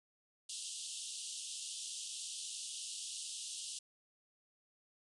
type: band-pass noise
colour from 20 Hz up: white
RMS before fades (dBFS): -45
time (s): 0.49-3.79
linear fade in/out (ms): 5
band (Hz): 2800 to 9800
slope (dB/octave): 96
effects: none